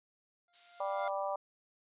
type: tone with exponential growth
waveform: 25% pulse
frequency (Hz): 698.5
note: F5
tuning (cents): 0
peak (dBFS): -32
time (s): 0.48-1.08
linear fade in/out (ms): 2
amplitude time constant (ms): 130
type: noise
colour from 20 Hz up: violet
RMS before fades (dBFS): -45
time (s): 0.53-1.1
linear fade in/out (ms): 10
type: harmonic tone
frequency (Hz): 196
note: G3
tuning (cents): 0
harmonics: 3 / 4 / 5 / 6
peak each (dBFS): -36 / -38 / -40 / -42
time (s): 0.8-1.36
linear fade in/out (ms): 5
effects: resampled to 8000 Hz